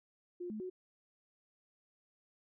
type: tone with pitch steps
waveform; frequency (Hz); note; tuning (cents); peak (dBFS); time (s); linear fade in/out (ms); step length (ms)
sine; 354.2 / 215 / 368.4; F4 / A3 / F#4; +24 / -40 / -7; -39; 0.4-0.7; 10; 100
effects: none